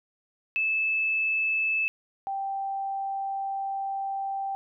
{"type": "tone pair in turn", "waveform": "sine", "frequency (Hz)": [2618, 783.3], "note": ["E7", "G5"], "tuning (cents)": [-13, -2], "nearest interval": "octave + major sixth", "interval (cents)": 2089, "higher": "first", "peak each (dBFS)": [-23, -28], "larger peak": "first", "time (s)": [[0.56, 1.88], [2.27, 4.55]], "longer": "second", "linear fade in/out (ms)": 0, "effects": []}